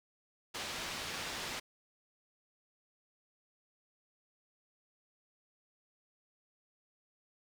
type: low-pass noise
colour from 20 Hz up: white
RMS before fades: -41 dBFS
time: 0.54-1.6 s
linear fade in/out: 10 ms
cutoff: 4400 Hz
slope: 12 dB/octave
effects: none